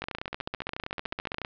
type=two click trains; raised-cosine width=0.3 ms; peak=-17 / -16 dBFS; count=20 / 23; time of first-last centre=0.04-1.417 / 0.02-1.449 s; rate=13.8 / 15.4 Hz; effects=low-pass 4000 Hz 12 dB/octave